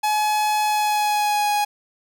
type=tone with pitch glide; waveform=45% pulse; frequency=848 to 830.1 Hz; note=G#5 to G#5; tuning=+36 to -1 cents; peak=-18 dBFS; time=0.03-1.65 s; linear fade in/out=10 ms; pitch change=-37 cents; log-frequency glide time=0.64-1.5 s; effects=none